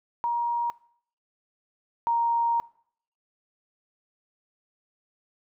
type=tone pair in turn; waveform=sine; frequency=946 / 934.1 Hz; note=A#5 / A#5; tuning=+25 / +3 cents; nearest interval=unison; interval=22 cents; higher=first; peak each=-23 / -21 dBFS; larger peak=second; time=0.24-0.7 / 2.07-2.6 s; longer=second; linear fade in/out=0 ms; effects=noise-tail reverb RT60 0.6 s tail -22 dB re dry